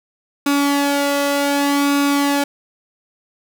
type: tone with flanger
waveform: sawtooth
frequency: 283.6 Hz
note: C#4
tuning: 40 cents sharp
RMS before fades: -17 dBFS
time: 0.46-2.44 s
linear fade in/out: 5 ms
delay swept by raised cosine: 0.79 to 1.55 ms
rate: 0.66 Hz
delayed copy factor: +0.55
effects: 7-bit